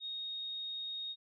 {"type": "tone", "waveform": "sine", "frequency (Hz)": 3729, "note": "A#7", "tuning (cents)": 0, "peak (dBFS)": -38, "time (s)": [0, 1.16], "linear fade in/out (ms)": 50, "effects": []}